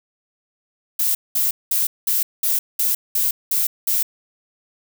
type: noise bursts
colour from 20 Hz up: violet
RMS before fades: -19 dBFS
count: 9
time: 0.99-4.03 s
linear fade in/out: 5 ms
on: 160 ms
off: 200 ms
effects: none